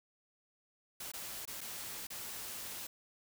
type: noise with dropouts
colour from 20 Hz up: white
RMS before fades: -44 dBFS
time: 1-2.87 s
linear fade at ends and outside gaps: 5 ms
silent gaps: 1.118-1.136 / 1.454-1.475 / 1.608-1.612 / 2.07-2.102 s
effects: none